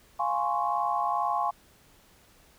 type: chord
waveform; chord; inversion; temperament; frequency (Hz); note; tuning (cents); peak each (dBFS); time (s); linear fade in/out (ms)
sine; Db major seventh; first; equal; 698.5 / 830.6 / 1046.5 / 1108.7; F5 / Ab5 / C6 / Db6; 0 / 0 / 0 / 0; -31 / -29 / -31 / -31; 0.19-1.51; 10
effects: pink hiss -59 dBFS RMS until 2.58 s